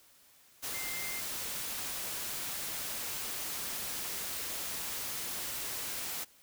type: tone in noise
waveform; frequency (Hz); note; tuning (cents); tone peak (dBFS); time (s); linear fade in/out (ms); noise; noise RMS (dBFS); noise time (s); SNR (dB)
sine; 2093; C7; 0; -41; 0.73-1.21; 20; white; -38; 0.62-6.25; -6
effects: white hiss -62 dBFS RMS until 6.42 s